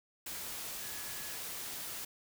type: tone in noise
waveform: sine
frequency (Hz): 1693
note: G#6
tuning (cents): +33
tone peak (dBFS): -53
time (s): 0.82-1.37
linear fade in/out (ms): 5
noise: white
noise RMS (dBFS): -42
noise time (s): 0.26-2.05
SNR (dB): -14
effects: none